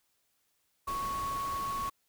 sine tone in noise, 1108.7 Hz, C#6, in tune, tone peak -32 dBFS, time 0.87-1.9 s, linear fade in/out 10 ms, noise pink, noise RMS -43 dBFS, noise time 0.87-1.9 s, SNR +8 dB, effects white hiss -75 dBFS RMS until 2.08 s

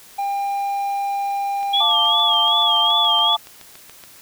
triangle tone, 799 Hz, G5, 33 cents sharp, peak -18 dBFS, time 0.18-1.82 s, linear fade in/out 10 ms
click train, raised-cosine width 0.2 ms, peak -23 dBFS, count 18, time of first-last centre 1.63-4.038 s, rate 7.06 Hz
sine tone with vibrato, 3298 Hz, G#7, 13 cents flat, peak -15 dBFS, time 1.73-3.36 s, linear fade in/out 10 ms, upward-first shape sine, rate 2.6 Hz, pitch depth 78 cents each way
sine chord, D minor, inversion first, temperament equal, 698.5 / 880 / 1174.7 Hz, F5 / A5 / D6, 0 / 0 / 0 cents, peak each -25 / -21 / -23 dBFS, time 1.8-3.37 s, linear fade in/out 10 ms
effects white hiss -45 dBFS RMS until 4.21 s

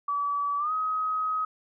sine tone with pitch glide, 1147 to 1265.3 Hz, D6 to D#6, -41 to +29 cents, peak -25 dBFS, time 0.08-1.45 s, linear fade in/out 5 ms, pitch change +170 cents, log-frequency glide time 0.58-0.72 s, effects none

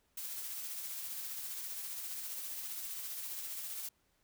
blue noise with tremolo, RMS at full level -41 dBFS, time 0.17-3.89 s, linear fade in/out 5 ms, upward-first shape sine, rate 15 Hz, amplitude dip 30%, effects pink hiss -75 dBFS RMS until 4.23 s

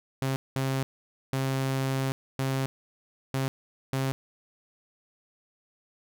sawtooth tone bursts at uneven times, 133.8 Hz, C3, 39 cents sharp, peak -22 dBFS, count 6, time 0.22-0.36 / 0.56-0.83 / 1.33-2.12 / 2.39-2.66 / 3.34-3.48 / 3.93-4.12 s, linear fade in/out 0 ms, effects none

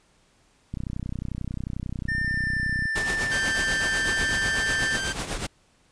click train, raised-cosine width 5 ms, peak -19 dBFS, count 67, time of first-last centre 0.74-2.855 s, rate 31.2 Hz
triangle tone with pitch glide, 1800 to 1778.3 Hz, A6 to A6, +39 to +18 cents, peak -23 dBFS, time 2.08-4.97 s, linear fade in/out 10 ms, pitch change -21 cents, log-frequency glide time 2.2-2.59 s
pink noise with tremolo, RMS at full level -28 dBFS, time 2.95-5.47 s, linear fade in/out 10 ms, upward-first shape triangle, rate 8.1 Hz, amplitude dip 70%
sawtooth tone, 1568 Hz, G6, in tune, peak -24 dBFS, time 3.31-5.13 s, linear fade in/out 10 ms
effects pink hiss -62 dBFS RMS until 5.91 s + resampled to 22050 Hz

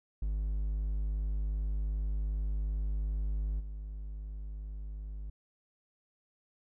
triangle tone with level steps, 51.3 Hz, G#1, 21 cents flat, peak -28 / -36 dBFS, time 0.22-5.3 s, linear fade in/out 5 ms, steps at 3.59 s, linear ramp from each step 20 ms, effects none

